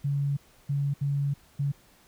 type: tone bursts at uneven times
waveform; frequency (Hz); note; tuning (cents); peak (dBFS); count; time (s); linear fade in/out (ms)
sine; 141.3; C#3; +34; -24; 4; 0.04-0.37 / 0.69-0.94 / 1.01-1.34 / 1.59-1.72; 10
effects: pink hiss -59 dBFS RMS until 2.07 s